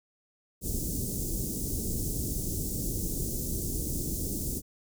pink band-stop noise, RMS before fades -32 dBFS, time 0.61-4.62 s, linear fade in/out 50 ms, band 380 to 6500 Hz, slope 24 dB/octave, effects none

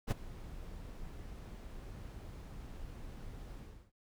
brown noise with ADSR envelope, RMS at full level -27 dBFS, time 0.07-3.92 s, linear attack 42 ms, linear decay 18 ms, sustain -20 dB, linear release 340 ms, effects none

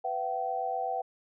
sine tone cluster, 498.6 / 678 / 766 Hz, B4 / E5 / G5, +16 / +49 / -40 cents, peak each -37 / -35 / -31 dBFS, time 0.04-1.02 s, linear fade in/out 10 ms, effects none

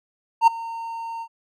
triangle tone with ADSR envelope, 916 Hz, A#5, 31 cents flat, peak -6 dBFS, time 0.41-1.28 s, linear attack 62 ms, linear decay 10 ms, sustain -21 dB, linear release 64 ms, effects none

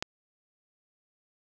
click, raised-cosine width 0.2 ms, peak -13 dBFS, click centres 0.025 s, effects none

